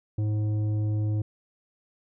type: tone with tanh clipping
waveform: triangle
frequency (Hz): 106.2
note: G#2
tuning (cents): +39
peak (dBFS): -25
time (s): 0.18-1.22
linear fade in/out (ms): 5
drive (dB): 13
effects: none